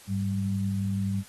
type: tone pair together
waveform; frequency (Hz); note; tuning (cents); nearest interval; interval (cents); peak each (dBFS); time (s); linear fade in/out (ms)
sine; 101.8 / 193.96; G#2 / G3; -34 / -18; major seventh; 1116; -28; 0.07-1.24; 50
effects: white hiss -51 dBFS RMS until 1.28 s + AAC 32 kbps